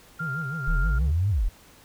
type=tone with tremolo; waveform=sine; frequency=1396 Hz; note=F6; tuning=1 cent flat; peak=-29 dBFS; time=0.19-0.99 s; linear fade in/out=10 ms; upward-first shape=square; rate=2.2 Hz; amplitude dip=30%
type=tone with vibrato; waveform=triangle; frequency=146.83 Hz; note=D3; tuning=in tune; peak=-28 dBFS; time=0.2-1.12 s; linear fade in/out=10 ms; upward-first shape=sine; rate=6.3 Hz; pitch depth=210 cents each way
type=exponential two-way sweep; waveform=sine; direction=up then down; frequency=33.93 to 107.2 to 33.93 Hz; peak=-20 dBFS; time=0.67-1.49 s; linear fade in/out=10 ms; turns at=1.3 s
effects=pink hiss -53 dBFS RMS until 1.84 s